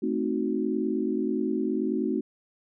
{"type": "chord", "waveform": "sine", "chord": "A diminished seventh", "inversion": "none", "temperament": "equal", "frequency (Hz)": [220, 261.6, 311.1, 370], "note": ["A3", "C4", "Eb4", "Gb4"], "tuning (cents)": [0, 0, 0, 0], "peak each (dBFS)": -30, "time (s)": [0.02, 2.21], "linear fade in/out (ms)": 10, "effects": []}